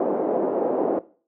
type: band-pass noise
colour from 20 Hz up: white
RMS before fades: -23 dBFS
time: 0-0.99 s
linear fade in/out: 2 ms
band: 270 to 620 Hz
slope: 24 dB/octave
effects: noise-tail reverb RT60 0.4 s tail -18 dB re dry